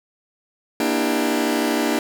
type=chord; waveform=sawtooth; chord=E half-diminished seventh; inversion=second; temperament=just; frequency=237.3 / 296.7 / 329.6 / 395.6 Hz; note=Bb3 / D4 / E4 / G4; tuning=+31 / +18 / 0 / +16 cents; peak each=-20 / -18 / -22 / -22 dBFS; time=0.8-1.99 s; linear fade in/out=2 ms; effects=none